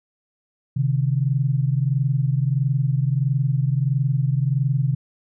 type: tone pair together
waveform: sine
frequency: 130.8 / 152.32 Hz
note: C3 / D#3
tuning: 0 / -36 cents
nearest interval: minor third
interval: 264 cents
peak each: -19 / -22 dBFS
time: 0.76-4.95 s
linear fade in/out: 10 ms
effects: none